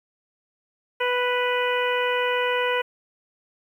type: harmonic tone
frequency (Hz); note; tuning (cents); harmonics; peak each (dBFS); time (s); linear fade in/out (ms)
493.9; B4; 0; 1 / 2 / 3 / 4 / 5 / 6; -24 / -27 / -29 / -30 / -31 / -32; 1-2.82; 10
effects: 9-bit